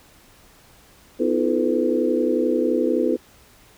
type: tone cluster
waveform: sine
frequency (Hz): 252.3 / 315.9 / 347.3 / 437.9 / 502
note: B3 / D#4 / F4 / A4 / B4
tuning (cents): +37 / +26 / -10 / -8 / +28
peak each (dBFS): -24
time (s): 1.19-3.17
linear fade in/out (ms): 20
effects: pink hiss -52 dBFS RMS until 3.77 s